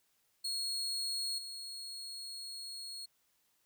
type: tone with level steps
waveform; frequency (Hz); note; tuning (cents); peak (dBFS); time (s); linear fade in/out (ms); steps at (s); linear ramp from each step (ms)
35% pulse; 4309; C#8; -50; -33 / -41; 0.44-3.06; 10; 1.38; 5
effects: white hiss -75 dBFS RMS until 3.65 s